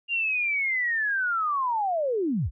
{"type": "linear sweep", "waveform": "sine", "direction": "down", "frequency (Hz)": [2814, 38.94], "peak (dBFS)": -23, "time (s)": [0.08, 2.51], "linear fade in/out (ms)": 50, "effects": []}